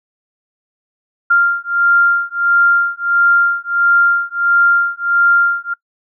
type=beating tone pair; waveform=sine; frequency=1393 / 1394.5 Hz; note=F6 / F6; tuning=-5 / -3 cents; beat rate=1.5 Hz; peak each=-13 / -13 dBFS; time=1.3-5.74 s; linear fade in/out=10 ms; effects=noise-tail reverb RT60 0.1 s tail -24 dB re dry